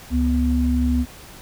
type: tone pair together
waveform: sine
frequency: 69.85 / 246.9 Hz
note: C#2 / B3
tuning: +14 / 0 cents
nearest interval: octave + minor seventh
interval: 2186 cents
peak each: -19 dBFS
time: 0.1-1.06 s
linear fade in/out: 50 ms
effects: pink hiss -42 dBFS RMS until 1.41 s